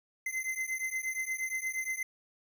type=beating tone pair; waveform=square; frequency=2058 / 2066.5 Hz; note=C7 / C7; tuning=-29 / -22 cents; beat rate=8.5 Hz; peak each=-37 / -36 dBFS; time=0.26-2.03 s; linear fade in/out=5 ms; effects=none